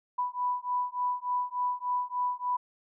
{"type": "beating tone pair", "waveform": "sine", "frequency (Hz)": [987.8, 991.2], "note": ["B5", "B5"], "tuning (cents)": [0, 6], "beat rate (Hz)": 3.4, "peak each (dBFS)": -31, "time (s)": [0.18, 2.57], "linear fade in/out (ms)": 10, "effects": []}